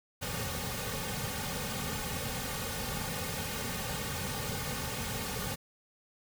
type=noise with comb filter; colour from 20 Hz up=pink; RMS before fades=-36 dBFS; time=0.21-5.56 s; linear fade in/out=20 ms; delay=3 ms; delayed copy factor=-0.95; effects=none